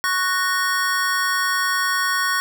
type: chord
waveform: square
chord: F# major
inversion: second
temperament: just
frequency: 1110 / 1480 / 1850 Hz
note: C#6 / F#6 / A#6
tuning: +2 / 0 / -14 cents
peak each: -24 dBFS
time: 0.04-2.4 s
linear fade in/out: 0 ms
effects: none